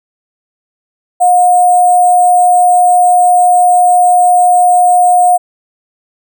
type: tone with sample-and-hold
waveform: sine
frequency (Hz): 717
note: F5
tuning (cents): +45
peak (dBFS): -4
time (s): 1.2-5.38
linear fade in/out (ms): 20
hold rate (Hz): 8820
effects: none